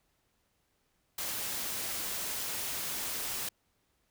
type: noise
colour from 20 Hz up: white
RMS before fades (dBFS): -36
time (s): 1.18-3.49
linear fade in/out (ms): 5
effects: pink hiss -75 dBFS RMS until 4.1 s